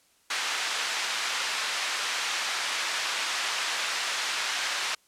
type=band-pass noise; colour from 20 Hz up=pink; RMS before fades=-30 dBFS; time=0.3-4.95 s; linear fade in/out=5 ms; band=1300 to 6000 Hz; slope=12 dB/octave; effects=white hiss -64 dBFS RMS until 5.07 s + low-pass 11000 Hz 12 dB/octave